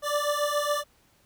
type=beating tone pair; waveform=25% pulse; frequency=583 / 590.2 Hz; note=D5 / D5; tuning=-13 / +8 cents; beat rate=7.2 Hz; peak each=-24 dBFS; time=0.02-0.84 s; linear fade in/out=50 ms; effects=pink hiss -63 dBFS RMS until 1.25 s